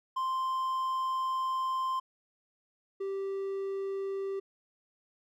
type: tone pair in turn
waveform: triangle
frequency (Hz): 1045 / 390.6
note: C6 / G4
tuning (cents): -2 / -6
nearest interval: octave + perfect fourth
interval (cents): 1704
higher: first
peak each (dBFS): -27 / -30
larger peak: first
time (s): 0.16-2 / 3-4.4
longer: first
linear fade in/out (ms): 10
effects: none